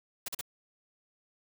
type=noise bursts; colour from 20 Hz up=white; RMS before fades=-36 dBFS; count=3; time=0.26-0.412 s; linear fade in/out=5 ms; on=24 ms; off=40 ms; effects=none